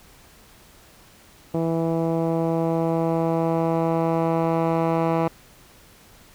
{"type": "tone with low-pass filter sweep", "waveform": "10% pulse", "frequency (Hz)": 164.5, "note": "E3", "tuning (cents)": -3, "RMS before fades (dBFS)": -22, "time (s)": [1.54, 5.28], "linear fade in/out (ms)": 5, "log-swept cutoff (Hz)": [530, 1400], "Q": 0.82, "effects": ["pink hiss -51 dBFS RMS until 6.34 s"]}